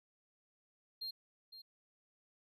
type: tone with echo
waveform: triangle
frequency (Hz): 4198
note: C8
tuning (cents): +5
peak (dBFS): -39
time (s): 1.01-1.11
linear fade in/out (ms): 10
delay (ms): 510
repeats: 1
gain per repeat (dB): -11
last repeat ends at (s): 1.62
effects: none